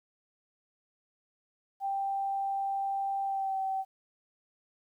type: tone with pitch glide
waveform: sine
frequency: 786 to 769.4 Hz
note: G5 to G5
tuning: +4 to -33 cents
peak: -29 dBFS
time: 1.8-3.85 s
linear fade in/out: 50 ms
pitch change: -37 cents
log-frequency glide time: 3.24-3.58 s
effects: 11-bit